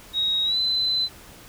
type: tone with pitch glide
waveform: sine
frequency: 3787 to 4035 Hz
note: A#7 to B7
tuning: +27 to +36 cents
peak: -20 dBFS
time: 0.13-1.09 s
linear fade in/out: 50 ms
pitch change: +109 cents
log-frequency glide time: 0.44-0.58 s
effects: pink hiss -46 dBFS RMS until 1.48 s